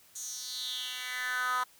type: tone with high-pass filter sweep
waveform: 10% pulse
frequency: 251.5 Hz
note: B3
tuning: 32 cents sharp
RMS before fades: -35 dBFS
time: 0.15-1.64 s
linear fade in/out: 10 ms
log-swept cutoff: 7100 to 1100 Hz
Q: 4.5
effects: white hiss -60 dBFS RMS until 1.79 s